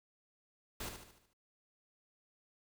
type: noise with echo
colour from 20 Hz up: pink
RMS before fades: -42 dBFS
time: 0.8-0.89 s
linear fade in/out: 5 ms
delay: 74 ms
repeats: 6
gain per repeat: -6 dB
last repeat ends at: 1.334 s
effects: none